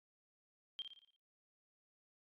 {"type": "tone with echo", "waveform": "sine", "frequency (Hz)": 3184, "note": "G7", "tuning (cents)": 26, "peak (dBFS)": -39, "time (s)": [0.79, 0.82], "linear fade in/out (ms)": 0, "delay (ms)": 57, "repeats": 6, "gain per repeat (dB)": -6, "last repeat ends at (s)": 1.162, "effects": ["noise-tail reverb RT60 0.4 s tail -20 dB re dry", "MP3 96 kbps"]}